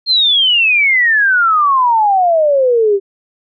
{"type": "exponential sweep", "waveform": "sine", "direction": "down", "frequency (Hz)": [4256, 385.9], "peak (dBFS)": -8, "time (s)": [0.06, 3], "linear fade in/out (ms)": 50, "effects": []}